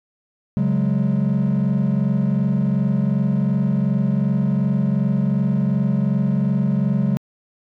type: chord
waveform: triangle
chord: C# suspended fourth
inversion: none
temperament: equal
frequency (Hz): 138.59 / 185 / 207.7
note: C#3 / F#3 / G#3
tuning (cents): 0 / 0 / 0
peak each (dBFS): -18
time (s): 0.57-7.17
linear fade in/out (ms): 0
effects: tanh soft clip ceiling -9 dBFS